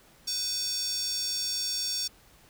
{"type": "tone with high-pass filter", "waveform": "square", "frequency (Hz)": 504, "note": "B4", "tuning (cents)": 35, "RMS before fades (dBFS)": -31, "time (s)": [0.27, 2.08], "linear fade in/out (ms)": 10, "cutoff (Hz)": 5200, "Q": 5.8, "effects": ["pink hiss -58 dBFS RMS until 2.49 s"]}